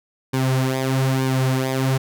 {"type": "tone with flanger", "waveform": "sawtooth", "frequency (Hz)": 131.7, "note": "C3", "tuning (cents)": 12, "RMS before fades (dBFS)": -20, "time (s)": [0.33, 1.98], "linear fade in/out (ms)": 10, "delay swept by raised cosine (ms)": [1.5, 6.9], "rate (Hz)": 1.1, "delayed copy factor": -0.7, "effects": []}